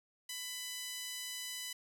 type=tone with high-pass filter; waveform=5% pulse; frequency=997 Hz; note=B5; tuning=16 cents sharp; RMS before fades=-43 dBFS; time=0.29-1.73 s; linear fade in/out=5 ms; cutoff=2300 Hz; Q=1.5; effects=none